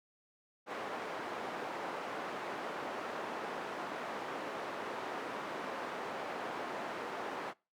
white band-pass noise, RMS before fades -41 dBFS, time 0.66-7.54 s, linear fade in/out 50 ms, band 290 to 1100 Hz, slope 12 dB/octave, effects noise-tail reverb RT60 0.3 s tail -24 dB re dry

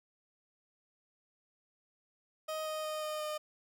30% pulse tone with pitch steps, 626 / 621.7 / 617.4 / 613.1 / 608.9 Hz, D#5 / D#5 / D#5 / D#5 / D#5, +10 / -2 / -14 / -26 / -38 cents, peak -33 dBFS, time 2.48-3.38 s, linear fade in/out 10 ms, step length 180 ms, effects none

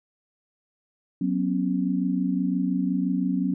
sine chord, F# suspended fourth, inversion none, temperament equal with one note detuned, 185 / 246.9 / 272.7 Hz, F#3 / B3 / C#4, 0 / 0 / -28 cents, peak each -25 / -28 / -26 dBFS, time 1.21-3.54 s, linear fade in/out 5 ms, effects none

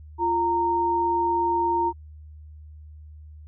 sine tone pair together, 346.2 / 924.2 Hz, F4 / A#5, -15 / -15 cents, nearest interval octave + perfect fourth, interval 1700 cents, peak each -26 / -21 dBFS, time 0.18-1.93 s, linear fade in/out 50 ms, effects added 76 Hz sine -41 dBFS peak until 3.47 s

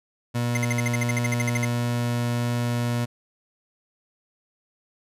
30% pulse tone, 119.9 Hz, A#2, 49 cents sharp, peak -20 dBFS, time 0.34-3.06 s, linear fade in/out 20 ms
square tone bursts, 2089 Hz, C7, 3 cents flat, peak -25 dBFS, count 15, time 0.55-1.649 s, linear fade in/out 2 ms, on 21 ms, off 56 ms
effects resampled to 32000 Hz

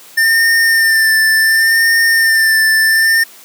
square tone with vibrato, 1796 Hz, A6, 35 cents sharp, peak -9 dBFS, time 0.17-3.24 s, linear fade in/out 10 ms, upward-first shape sine, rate 0.69 Hz, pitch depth 29 cents each way, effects white hiss -39 dBFS RMS until 3.44 s + high-pass 200 Hz 12 dB/octave

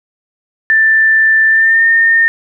sine tone with pitch glide, 1772 to 1823.9 Hz, A6 to A#6, +12 to -38 cents, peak -6 dBFS, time 0.7-2.28 s, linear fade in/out 0 ms, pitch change +50 cents, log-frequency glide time 1.48-1.85 s, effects none

